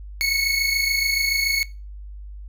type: tone pair together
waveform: 25% pulse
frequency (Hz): 2190 / 2217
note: C#7 / C#7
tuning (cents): -22 / 0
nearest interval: unison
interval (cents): 22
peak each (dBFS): -19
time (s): 0.21-1.63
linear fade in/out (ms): 0
effects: noise-tail reverb RT60 0.3 s tail -20 dB re dry + added 50 Hz sine -34 dBFS peak until 2.48 s